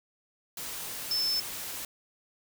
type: tone in noise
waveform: sine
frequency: 5274 Hz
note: E8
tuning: in tune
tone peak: -26 dBFS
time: 1.11-1.4 s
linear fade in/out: 2 ms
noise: white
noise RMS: -38 dBFS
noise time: 0.57-1.85 s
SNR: +9 dB
effects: none